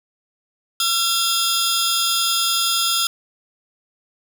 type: tone cluster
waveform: sawtooth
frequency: 1361 / 3290 / 3579 / 4985 Hz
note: F6 / G#7 / A7 / D#8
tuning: -45 / -17 / +29 / +2 cents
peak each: -20 dBFS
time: 0.8-3.07 s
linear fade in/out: 2 ms
effects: none